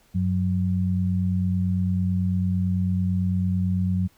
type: tone pair together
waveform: sine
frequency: 94.6 / 183.6 Hz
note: F#2 / F#3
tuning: +39 / -13 cents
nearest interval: major seventh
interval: 1148 cents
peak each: -23 dBFS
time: 0.14-4.08 s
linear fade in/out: 20 ms
effects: pink hiss -60 dBFS RMS until 4.17 s